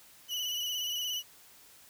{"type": "tone with vibrato", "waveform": "35% pulse", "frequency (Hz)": 2960, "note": "F#7", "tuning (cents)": 0, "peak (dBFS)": -30, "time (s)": [0.28, 1.23], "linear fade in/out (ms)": 50, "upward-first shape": "square", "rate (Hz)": 17, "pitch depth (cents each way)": 29, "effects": ["white hiss -57 dBFS RMS until 1.89 s"]}